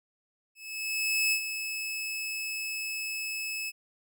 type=tone with ADSR envelope; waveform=sawtooth; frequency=2596 Hz; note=E7; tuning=27 cents flat; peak=-20 dBFS; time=0.55-3.72 s; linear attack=770 ms; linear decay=80 ms; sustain=-9 dB; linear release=36 ms; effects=none